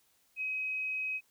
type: tone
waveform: sine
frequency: 2535 Hz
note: D#7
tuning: 32 cents sharp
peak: -32 dBFS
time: 0.36-1.21 s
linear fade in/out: 50 ms
effects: white hiss -70 dBFS RMS until 1.3 s